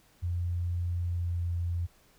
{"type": "tone with pitch glide", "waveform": "sine", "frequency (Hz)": [87.31, 86.31], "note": ["F2", "F2"], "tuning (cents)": [0, -20], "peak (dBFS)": -28, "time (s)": [0.22, 1.87], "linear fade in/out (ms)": 20, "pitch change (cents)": -20, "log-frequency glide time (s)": [1.02, 1.47], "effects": ["pink hiss -63 dBFS RMS until 2.18 s"]}